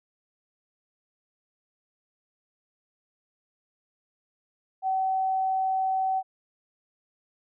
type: tone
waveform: sine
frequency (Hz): 761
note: F#5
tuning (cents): +48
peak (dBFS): -23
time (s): 4.82-6.23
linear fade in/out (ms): 50
effects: none